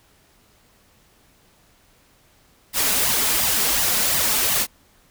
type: noise with flanger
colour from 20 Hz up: white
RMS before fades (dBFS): -20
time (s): 2.73-4.67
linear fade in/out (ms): 50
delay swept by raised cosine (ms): 1 to 4.8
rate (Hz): 2.8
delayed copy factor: +0.65
effects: pink hiss -57 dBFS RMS until 5.1 s